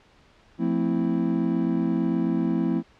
triangle chord, F major seventh, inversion none, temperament equal with one note detuned, 174.61 / 223.2 / 261.6 / 329.6 Hz, F3 / A3 / C4 / E4, 0 / +25 / 0 / 0 cents, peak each -25 dBFS, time 0.58-2.83 s, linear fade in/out 50 ms, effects pink hiss -57 dBFS RMS until 2.99 s + low-pass 4000 Hz 12 dB/octave

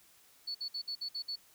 sine tone bursts, 4435 Hz, C#8, in tune, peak -35 dBFS, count 7, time 0.47-1.359 s, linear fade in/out 10 ms, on 79 ms, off 56 ms, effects white hiss -63 dBFS RMS until 1.54 s

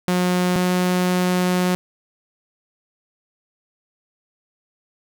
sawtooth tone pair in turn, 180 / 181.04 Hz, F#3 / F#3, -47 / -37 cents, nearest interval unison, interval 10 cents, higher second, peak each -13 dBFS, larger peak neither, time 0.08-0.56 / 0.56-1.75 s, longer second, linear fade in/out 0 ms, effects none

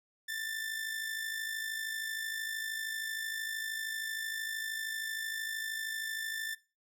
sawtooth tone with amplitude modulation, 1774 Hz, A6, 14 cents sharp, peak -30 dBFS, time 0.28-6.55 s, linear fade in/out 10 ms, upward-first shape sine, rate 53 Hz, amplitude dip 55%, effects noise-tail reverb RT60 0.3 s tail -18 dB re dry

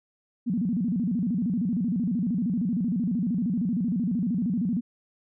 sine tone with vibrato, 207.7 Hz, G#3, in tune, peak -23 dBFS, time 0.46-4.81 s, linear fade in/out 20 ms, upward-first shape square, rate 13 Hz, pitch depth 250 cents each way, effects none

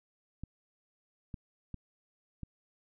clicks, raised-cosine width 5 ms, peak -28 dBFS, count 4, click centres 0.436 / 1.342 / 1.743 / 2.433 s, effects none

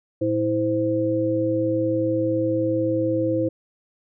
sine tone cluster, 113.7 / 325.3 / 518 Hz, A#2 / E4 / C5, -43 / -23 / -17 cents, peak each -28 / -22 / -23 dBFS, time 0.21-3.49 s, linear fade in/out 10 ms, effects none

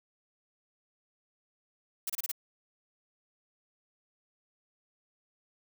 blue noise bursts, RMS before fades -33 dBFS, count 5, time 2.07-2.317 s, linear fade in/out 5 ms, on 27 ms, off 28 ms, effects none

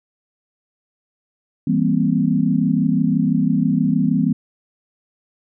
sine chord, C dominant seventh, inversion first, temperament just, 163.52 / 196.22 / 235.5 / 261.6 Hz, E3 / G3 / Bb3 / C4, -14 / +2 / +18 / 0 cents, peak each -20 dBFS, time 1.67-4.33 s, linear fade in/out 5 ms, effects none

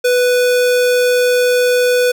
square tone, 494.7 Hz, B4, 3 cents sharp, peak -11 dBFS, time 0.04-2.12 s, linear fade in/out 10 ms, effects none

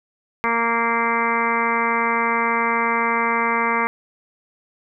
harmonic tone, 231.8 Hz, A#3, 10 cents flat, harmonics 1 / 2 / 3 / 4 / 5 / 6 / 7 / 8 / 9 / 10, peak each -28 / -27 / -33 / -23 / -23 / -31 / -29 / -34 / -24 / -31 dBFS, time 0.44-3.87 s, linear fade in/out 0 ms, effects none

